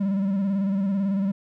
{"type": "tone with vibrato", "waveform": "triangle", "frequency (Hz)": 196, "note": "G3", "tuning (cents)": 0, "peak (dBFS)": -19, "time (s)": [0, 1.32], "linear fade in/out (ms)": 10, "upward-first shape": "square", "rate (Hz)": 18, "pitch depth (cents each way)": 47, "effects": []}